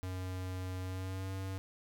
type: tone with pitch glide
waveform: square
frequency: 92.5 to 95.6 Hz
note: F#2 to G2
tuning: 0 to -43 cents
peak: -38 dBFS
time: 0.03-1.58 s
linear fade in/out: 0 ms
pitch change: +57 cents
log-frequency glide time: 0.82-1.32 s
effects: none